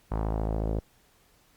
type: tone with low-pass filter sweep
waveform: sawtooth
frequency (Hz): 54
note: A1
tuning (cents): -32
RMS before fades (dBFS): -29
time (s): 0.11-0.8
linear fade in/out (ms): 10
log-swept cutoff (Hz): 1000 to 520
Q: 1.9
effects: pink hiss -63 dBFS RMS until 1.56 s + Opus 48 kbps